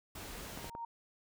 pink noise, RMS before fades -46 dBFS, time 0.15-0.7 s, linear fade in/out 5 ms
sine tone with exponential growth, 929 Hz, A#5, 6 cents flat, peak -37 dBFS, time 0.39-0.85 s, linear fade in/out 5 ms, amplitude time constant 100 ms
clicks, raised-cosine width 1 ms, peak -30 dBFS, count 3, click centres 0.575 / 0.644 / 0.751 s
effects none

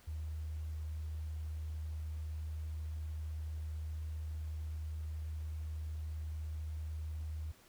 sine tone, 77.78 Hz, D#2, in tune, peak -38 dBFS, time 0.07-7.52 s, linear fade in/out 10 ms, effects pink hiss -63 dBFS RMS until 7.68 s

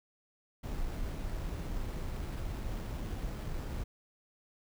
brown noise with sample-and-hold, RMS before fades -37 dBFS, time 0.63-3.84 s, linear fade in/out 10 ms, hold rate 6300 Hz, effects none

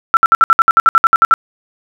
sine tone bursts, 1340 Hz, E6, 28 cents sharp, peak -3 dBFS, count 14, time 0.14-1.339 s, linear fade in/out 0 ms, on 29 ms, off 61 ms, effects none

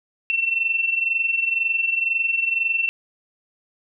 sine tone pair together, 2679 / 2701 Hz, E7 / E7, +27 / +42 cents, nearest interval unison, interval 15 cents, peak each -25 / -20 dBFS, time 0.3-2.89 s, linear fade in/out 0 ms, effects none

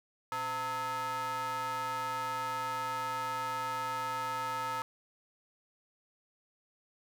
square ring-modulated tone, 196 Hz, G3, in tune, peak -31 dBFS, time 0.32-4.82 s, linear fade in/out 0 ms, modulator 1100 Hz, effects none

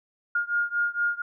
sine beating tone pair, 1417 / 1421.3 Hz, F6 / F6, +25 / +30 cents, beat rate 4.3 Hz, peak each -26 / -27 dBFS, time 0.35-1.22 s, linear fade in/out 5 ms, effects none

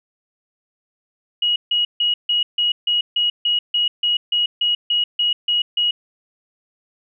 sine tone bursts, 2900 Hz, F#7, 35 cents flat, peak -15 dBFS, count 16, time 1.42-5.91 s, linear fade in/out 5 ms, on 140 ms, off 150 ms, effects none

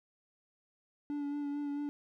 triangle tone with vibrato, 288.4 Hz, D4, 31 cents flat, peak -32 dBFS, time 1.1-1.89 s, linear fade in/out 0 ms, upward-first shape sine, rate 4.5 Hz, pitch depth 21 cents each way, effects none

